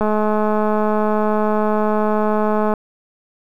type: click train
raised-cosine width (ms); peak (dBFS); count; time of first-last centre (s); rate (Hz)
1; -6; 582; 0.01-2.738; 213
effects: 8-bit